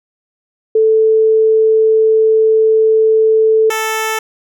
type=tone pair in turn; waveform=sine / 10% pulse; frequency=440 / 440 Hz; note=A4 / A4; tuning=0 / 0 cents; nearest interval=unison; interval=0 cents; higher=neither; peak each=-7 dBFS; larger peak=neither; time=0.75-3.7 / 3.7-4.19 s; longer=first; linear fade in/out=5 ms; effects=none